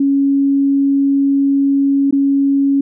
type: tone with dropouts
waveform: sine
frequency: 277.2 Hz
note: C#4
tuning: in tune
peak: -10 dBFS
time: 0-2.81 s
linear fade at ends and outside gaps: 5 ms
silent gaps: 2.11-2.125 s
effects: none